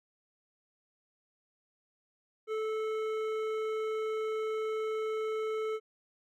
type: tone with hard clipping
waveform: sine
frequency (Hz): 436.5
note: A4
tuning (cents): -14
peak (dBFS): -33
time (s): 2.47-5.8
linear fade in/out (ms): 50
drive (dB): 11
effects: none